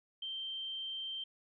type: tone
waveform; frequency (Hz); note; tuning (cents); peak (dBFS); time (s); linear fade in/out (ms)
sine; 3136; G7; 0; -38; 0.22-1.24; 5
effects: none